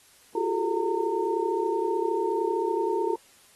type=tone cluster; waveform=sine; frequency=345.5 / 376 / 409.4 / 444.6 / 914 Hz; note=F4 / F#4 / G#4 / A4 / A#5; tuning=-19 / +28 / -25 / +18 / -34 cents; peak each=-30 dBFS; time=0.35-3.16 s; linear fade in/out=5 ms; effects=white hiss -57 dBFS RMS until 3.55 s + AAC 32 kbps